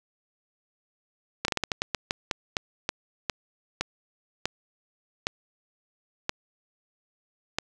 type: slowing click train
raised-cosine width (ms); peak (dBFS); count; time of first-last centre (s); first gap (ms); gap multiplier
0.2; -8; 18; 1.45-7.586; 32; 1.26
effects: none